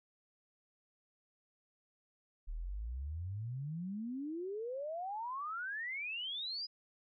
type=exponential sweep; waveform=sine; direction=up; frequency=36.03 to 5020 Hz; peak=-38 dBFS; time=2.47-6.67 s; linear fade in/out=20 ms; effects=none